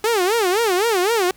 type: tone with vibrato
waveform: sawtooth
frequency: 408.5 Hz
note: G#4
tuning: 29 cents flat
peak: -12 dBFS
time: 0.04-1.31 s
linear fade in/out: 2 ms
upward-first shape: sine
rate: 3.9 Hz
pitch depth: 250 cents each way
effects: pink hiss -52 dBFS RMS until 1.36 s